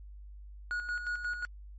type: tone with tremolo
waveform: triangle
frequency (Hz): 1451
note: F#6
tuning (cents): -34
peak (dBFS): -29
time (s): 0.71-1.45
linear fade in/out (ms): 0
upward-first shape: square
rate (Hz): 5.6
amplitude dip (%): 55
effects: added 50 Hz sine -45 dBFS peak until 1.78 s + MP3 32 kbps